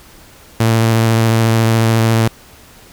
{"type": "tone with vibrato", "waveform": "sawtooth", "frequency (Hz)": 113.2, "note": "A2", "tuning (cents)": 50, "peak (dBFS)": -6, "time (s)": [0.6, 2.28], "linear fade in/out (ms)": 5, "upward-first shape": "triangle", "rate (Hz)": 14, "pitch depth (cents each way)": 23, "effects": ["pink hiss -42 dBFS RMS until 2.92 s"]}